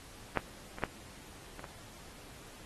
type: clicks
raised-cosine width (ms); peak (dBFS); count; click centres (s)
0.5; -13 / -27 / -15 / -29 / -28; 5; 0.373 / 0.785 / 0.837 / 1.594 / 1.642
effects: pink hiss -53 dBFS RMS until 2.65 s + AAC 32 kbps